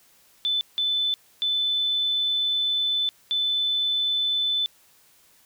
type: tone bursts at uneven times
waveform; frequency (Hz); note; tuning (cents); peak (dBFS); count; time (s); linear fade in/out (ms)
sine; 3512; A7; -4; -21; 4; 0.45-0.61 / 0.78-1.14 / 1.42-3.09 / 3.31-4.66; 0
effects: white hiss -58 dBFS RMS until 5.45 s